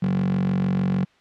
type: tone with high-pass filter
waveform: 15% pulse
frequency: 46.63 Hz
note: F#1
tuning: 14 cents sharp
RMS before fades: -22 dBFS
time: 0.02-1.05 s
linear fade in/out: 10 ms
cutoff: 170 Hz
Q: 9.2
effects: white hiss -58 dBFS RMS until 1.2 s + low-pass 3000 Hz 12 dB/octave